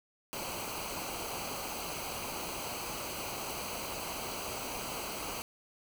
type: noise with comb filter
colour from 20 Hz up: pink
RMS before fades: -39 dBFS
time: 0.33-5.42 s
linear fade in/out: 0 ms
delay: 0.56 ms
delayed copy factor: -0.7
effects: none